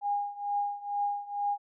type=tone with tremolo; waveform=sine; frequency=815 Hz; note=G#5; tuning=33 cents flat; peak=-25 dBFS; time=0.01-1.58 s; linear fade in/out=50 ms; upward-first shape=triangle; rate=2.2 Hz; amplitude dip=90%; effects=none